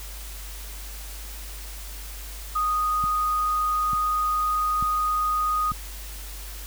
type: tone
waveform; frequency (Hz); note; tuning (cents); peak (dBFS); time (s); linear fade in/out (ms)
sine; 1241; D#6; -5; -21; 2.55-5.72; 10
type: click train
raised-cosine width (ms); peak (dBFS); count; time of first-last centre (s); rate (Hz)
5; -21; 4; 3.04-5.719; 1.12
effects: added 50 Hz sine -36 dBFS peak until 6.66 s + white hiss -41 dBFS RMS until 6.66 s